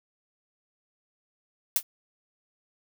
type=noise with exponential decay; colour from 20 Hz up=blue; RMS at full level=-17 dBFS; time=1.76-1.83 s; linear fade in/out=2 ms; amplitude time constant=15 ms; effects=none

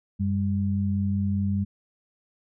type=tone pair together; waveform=sine; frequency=94.4 / 199.4 Hz; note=F#2 / G3; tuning=+35 / +30 cents; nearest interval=octave + minor second; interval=1295 cents; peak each=-25 dBFS; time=0.19-1.65 s; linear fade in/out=20 ms; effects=none

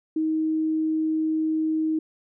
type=tone; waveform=sine; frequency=315.3 Hz; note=D#4; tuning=23 cents sharp; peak=-21 dBFS; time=0.16-1.99 s; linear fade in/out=5 ms; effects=none

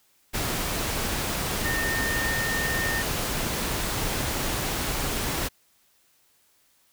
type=tone in noise; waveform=sine; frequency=1826 Hz; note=A#6; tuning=36 cents flat; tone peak=-27 dBFS; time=1.64-3.03 s; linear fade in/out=20 ms; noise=pink; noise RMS=-28 dBFS; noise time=0.33-5.49 s; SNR=-2 dB; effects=white hiss -64 dBFS RMS until 6.92 s

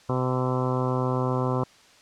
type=harmonic tone with a mistuned harmonic; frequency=127.7 Hz; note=C3; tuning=42 cents flat; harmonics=1 / 2 / 3 / 4 / 5 / 6 / 7 / 8 / 9 / 10; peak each=-26 / -30 / -31 / -31 / -37 / -37 / -37 / -33 / -38 / -39 dBFS; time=0.09-1.64 s; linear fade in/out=5 ms; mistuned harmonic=10; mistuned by=+56 cents; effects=white hiss -54 dBFS RMS until 2.01 s + low-pass 6000 Hz 12 dB/octave

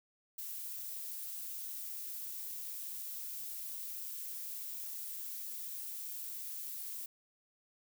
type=noise; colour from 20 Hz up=violet; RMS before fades=-43 dBFS; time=0.38-7.06 s; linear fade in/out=5 ms; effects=none

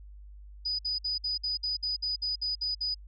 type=tone bursts; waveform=sine; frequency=4964 Hz; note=D#8; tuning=5 cents flat; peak=-28 dBFS; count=12; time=0.65-2.946 s; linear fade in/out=10 ms; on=140 ms; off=56 ms; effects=added 50 Hz sine -45 dBFS peak until 3.07 s

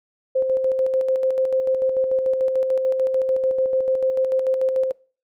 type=tone with tremolo; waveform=sine; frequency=523.3 Hz; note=C5; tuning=in tune; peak=-16 dBFS; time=0.35-4.92 s; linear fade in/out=10 ms; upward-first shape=square; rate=6.8 Hz; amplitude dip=40%; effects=noise-tail reverb RT60 0.4 s tail -24 dB re dry

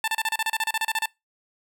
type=tone bursts; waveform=15% pulse; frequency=886 Hz; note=A5; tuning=12 cents sharp; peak=-16 dBFS; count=15; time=0.04-1.058 s; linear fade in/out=2 ms; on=38 ms; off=32 ms; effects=noise-tail reverb RT60 0.2 s tail -23 dB re dry

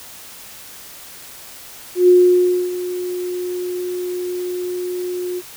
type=tone with ADSR envelope; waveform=sine; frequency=359.9 Hz; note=F#4; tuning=48 cents flat; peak=-6 dBFS; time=1.95-5.42 s; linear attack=130 ms; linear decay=620 ms; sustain=-15 dB; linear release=41 ms; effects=white hiss -38 dBFS RMS until 5.56 s

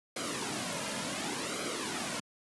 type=noise with flanger; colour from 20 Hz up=pink; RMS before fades=-35 dBFS; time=0.16-2.2 s; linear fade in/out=5 ms; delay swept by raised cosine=1.1 to 2.7 ms; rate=0.69 Hz; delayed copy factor=-0.65; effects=high-pass 200 Hz 12 dB/octave + resampled to 24000 Hz

